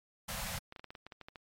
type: band-stop noise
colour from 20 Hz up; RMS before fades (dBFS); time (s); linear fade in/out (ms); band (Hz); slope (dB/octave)
pink; -39; 0.28-0.59; 10; 220 to 510; 96
type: clicks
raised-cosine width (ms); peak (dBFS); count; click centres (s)
0.3; -31; 11; 0.724 / 0.762 / 0.795 / 0.843 / 0.905 / 0.952 / 1.066 / 1.122 / 1.213 / 1.285 / 1.358
effects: MP3 64 kbps